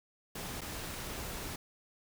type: noise with dropouts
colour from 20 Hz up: pink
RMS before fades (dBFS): -41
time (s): 0.35-1.56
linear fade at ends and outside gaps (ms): 5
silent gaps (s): 0.609-0.615
effects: none